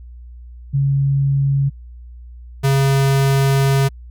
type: tone pair in turn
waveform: sine / square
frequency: 138.59 / 136.76 Hz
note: C#3 / C#3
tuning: 0 / -23 cents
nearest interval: unison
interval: 23 cents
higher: first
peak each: -13 dBFS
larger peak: neither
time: 0.73-1.7 / 2.63-3.89 s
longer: second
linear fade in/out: 20 ms
effects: added 60 Hz sine -34 dBFS peak until 4.1 s